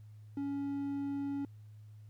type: tone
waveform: triangle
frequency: 280.4 Hz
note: C#4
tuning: 20 cents sharp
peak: -32 dBFS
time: 0.37-1.45 s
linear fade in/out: 2 ms
effects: added 106 Hz sine -50 dBFS peak until 2.09 s + pink hiss -75 dBFS RMS until 2.09 s